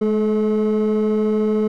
triangle tone pair together, 211.9 / 430.5 Hz, G#3 / A4, +35 / -38 cents, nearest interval octave, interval 1227 cents, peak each -15 dBFS, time 0.01-1.68 s, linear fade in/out 10 ms, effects tanh soft clip ceiling -11 dBFS

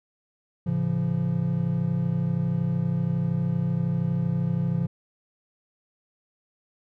triangle chord, A augmented, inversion none, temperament equal with one note detuned, 110 / 138.59 / 171.32 Hz, A2 / C#3 / E#3, 0 / 0 / -33 cents, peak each -29 / -25 / -23 dBFS, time 0.66-4.87 s, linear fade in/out 10 ms, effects none

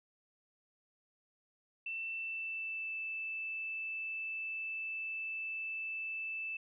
sine tone with pitch glide, 2672 to 2638 Hz, E7 to E7, +23 to +1 cents, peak -37 dBFS, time 1.86-6.57 s, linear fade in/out 5 ms, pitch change -22 cents, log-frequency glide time 2.13-2.94 s, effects none

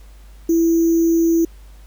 sine tone with sample-and-hold, 332.3 Hz, E4, 14 cents sharp, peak -12 dBFS, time 0.49-1.45 s, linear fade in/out 5 ms, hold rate 6300 Hz, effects added 50 Hz sine -39 dBFS peak until 1.86 s + pink hiss -53 dBFS RMS until 1.86 s

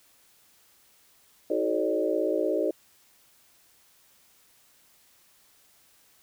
sine tone cluster, 318.2 / 374 / 434.3 / 545 / 602 Hz, D#4 / F#4 / A4 / C#5 / D5, +39 / +19 / -23 / -29 / +43 cents, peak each -30 dBFS, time 1.5-2.71 s, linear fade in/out 5 ms, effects white hiss -61 dBFS RMS until 6.22 s

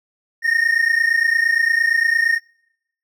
triangle tone pair together, 1825.3 / 1854 Hz, A#6 / A#6, -37 / -10 cents, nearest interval unison, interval 27 cents, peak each -16 / -15 dBFS, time 0.42-2.4 s, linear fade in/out 50 ms, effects noise-tail reverb RT60 0.8 s tail -26 dB re dry

